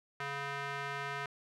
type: tone with band-pass filter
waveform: square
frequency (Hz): 140.5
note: C#3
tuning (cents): +24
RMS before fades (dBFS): -39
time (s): 0.2-1.26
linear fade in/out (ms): 2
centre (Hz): 1600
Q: 1.4
effects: none